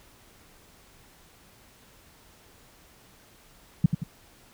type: tone with echo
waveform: sine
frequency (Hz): 161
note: E3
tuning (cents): -41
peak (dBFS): -12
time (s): 3.84-3.86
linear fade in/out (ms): 5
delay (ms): 88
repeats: 2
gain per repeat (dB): -7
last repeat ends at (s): 4.036
effects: pink hiss -56 dBFS RMS until 4.53 s